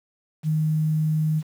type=tone with quantisation; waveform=sine; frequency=155.56 Hz; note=D#3; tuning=in tune; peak=-19 dBFS; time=0.43-1.43 s; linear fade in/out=50 ms; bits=8; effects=none